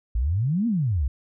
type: exponential two-way sweep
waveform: sine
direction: up then down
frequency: 51.91 to 244.8 to 59.7 Hz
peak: -20 dBFS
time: 0.15-1.08 s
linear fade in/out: 5 ms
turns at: 0.67 s
effects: none